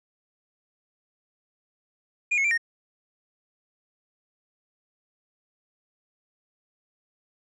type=tone with pitch steps; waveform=triangle; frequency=2428 / 2182 / 2353 / 1853 Hz; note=D#7 / C#7 / D7 / A#6; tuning=-43 / -28 / +3 / -11 cents; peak=-19 dBFS; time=2.31-2.578 s; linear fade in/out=10 ms; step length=67 ms; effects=resampled to 22050 Hz